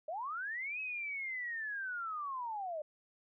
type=linear two-way sweep; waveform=sine; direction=up then down; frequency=587 to 2574 to 587 Hz; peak=-37 dBFS; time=0.08-2.82 s; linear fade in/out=5 ms; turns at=0.8 s; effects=none